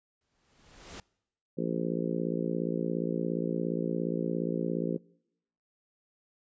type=noise with exponential growth; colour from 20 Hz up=pink; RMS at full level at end=-42 dBFS; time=0.21-1 s; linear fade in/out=2 ms; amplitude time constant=170 ms
type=harmonic tone; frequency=57.2 Hz; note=A#1; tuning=32 cents flat; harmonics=3 / 4 / 5 / 6 / 7 / 8 / 9; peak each=-34 / -35 / -36 / -37 / -37 / -38 / -39 dBFS; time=1.57-4.98 s; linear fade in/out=20 ms
effects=noise-tail reverb RT60 0.8 s tail -25 dB re dry + resampled to 16000 Hz